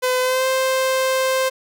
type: tone with pitch glide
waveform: sawtooth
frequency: 507 to 523.4 Hz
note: B4 to C5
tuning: +45 to 0 cents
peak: -13 dBFS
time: 0.02-1.5 s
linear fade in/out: 20 ms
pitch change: +55 cents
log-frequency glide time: 0.21-0.47 s
effects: none